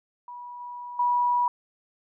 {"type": "tone with level steps", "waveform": "sine", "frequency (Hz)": 973, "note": "B5", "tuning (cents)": -26, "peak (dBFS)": [-37, -35, -20], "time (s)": [0.28, 1.48], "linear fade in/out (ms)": 2, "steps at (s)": [0.6, 0.99], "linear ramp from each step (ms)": 5, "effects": []}